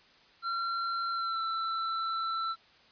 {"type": "tone with pitch glide", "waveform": "square", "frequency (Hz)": [1366, 1335.6], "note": ["F6", "E6"], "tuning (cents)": [-39, 22], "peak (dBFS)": -31, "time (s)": [0.42, 2.56], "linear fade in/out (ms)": 50, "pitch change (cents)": -39, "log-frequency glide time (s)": [1.12, 1.41], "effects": ["white hiss -60 dBFS RMS until 2.91 s", "resampled to 11025 Hz"]}